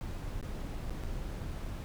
brown noise with dropouts, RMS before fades -38 dBFS, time 0.01-1.84 s, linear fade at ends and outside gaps 0 ms, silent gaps 0.412-0.427 / 0.896-0.906 / 1.037-1.042 s, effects none

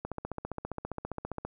click train, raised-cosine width 1 ms, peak -21 dBFS, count 22, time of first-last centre 0.05-1.45 s, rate 15 Hz, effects none

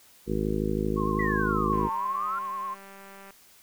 harmonic tone, 52.8 Hz, G#1, 29 cents sharp, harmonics 1 / 2 / 3 / 4 / 5 / 6 / 7 / 8 / 9, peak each -33 / -37 / -33 / -31 / -35 / -34 / -31 / -37 / -36 dBFS, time 0.26-1.9 s, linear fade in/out 50 ms
sine tone with vibrato, 1071 Hz, C6, 40 cents sharp, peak -30 dBFS, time 0.96-2.75 s, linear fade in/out 20 ms, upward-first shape triangle, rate 9.6 Hz, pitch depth 61 cents each way
sine exponential two-way sweep, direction down then up, 2000 to 888 to 1403 Hz, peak -29 dBFS, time 1.19-2.39 s, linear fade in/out 5 ms, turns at 1.91 s
click train, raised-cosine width 0.5 ms, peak -33 dBFS, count 310, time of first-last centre 1.73-3.307 s, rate 196 Hz
effects white hiss -56 dBFS RMS until 3.62 s

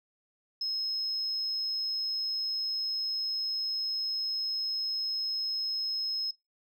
sine tone, 5160 Hz, E8, 38 cents flat, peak -28 dBFS, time 0.61-6.31 s, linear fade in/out 5 ms, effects noise-tail reverb RT60 0.2 s tail -24 dB re dry + tanh soft clip ceiling -26 dBFS

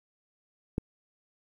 click, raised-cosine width 3 ms, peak -15 dBFS, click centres 0.781 s, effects 9-bit

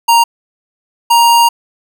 square tone pair in turn, 932.3 / 936.7 Hz, A#5 / A#5, 0 / +8 cents, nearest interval unison, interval 8 cents, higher second, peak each -6 dBFS, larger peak neither, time 0.08-0.24 / 1.1-1.49 s, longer second, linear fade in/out 10 ms, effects none

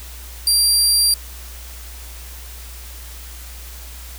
25% pulse tone, 4735 Hz, D8, 13 cents sharp, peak -8 dBFS, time 0.47-1.14 s, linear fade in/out 2 ms, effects added 60 Hz sine -34 dBFS peak until 4.18 s + white hiss -39 dBFS RMS until 4.18 s

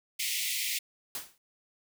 pink high-pass noise, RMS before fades -32 dBFS, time 0.19-0.79 s, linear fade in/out 10 ms, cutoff 2000 Hz, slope 96 dB/octave
white noise with exponential decay, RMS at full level -33 dBFS, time 1.15-1.38 s, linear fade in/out 2 ms, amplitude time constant 49 ms
effects none

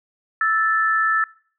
sine tone pair together, 1318.5 / 1756.6 Hz, E6 / A6, 0 / -3 cents, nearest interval perfect fourth, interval 497 cents, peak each -19 dBFS, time 0.41-1.24 s, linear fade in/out 2 ms, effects noise-tail reverb RT60 0.5 s tail -23 dB re dry

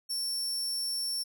sawtooth tone, 5440 Hz, F8, 46 cents flat, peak -28 dBFS, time 0.09-1.24 s, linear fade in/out 20 ms, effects none

